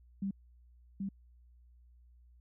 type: tone with echo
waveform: sine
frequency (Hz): 196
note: G3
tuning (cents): 0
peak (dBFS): -32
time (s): 0.22-0.31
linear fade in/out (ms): 5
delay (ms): 780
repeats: 1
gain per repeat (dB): -2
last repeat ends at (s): 1.09
effects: added 60 Hz sine -58 dBFS peak until 2.4 s